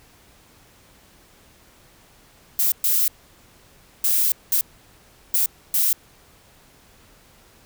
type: noise bursts at uneven times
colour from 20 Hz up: violet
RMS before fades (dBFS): -19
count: 6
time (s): 2.59-2.72 / 2.84-3.08 / 4.04-4.32 / 4.52-4.61 / 5.34-5.46 / 5.74-5.93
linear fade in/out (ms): 2
effects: pink hiss -53 dBFS RMS until 7.65 s